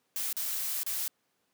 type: noise with dropouts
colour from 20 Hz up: blue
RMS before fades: -33 dBFS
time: 0.16-1.08 s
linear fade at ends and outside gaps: 0 ms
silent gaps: 0.328-0.367 / 0.455-0.459 / 0.832-0.864 s
effects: pink hiss -75 dBFS RMS until 1.53 s + high-pass 200 Hz 12 dB/octave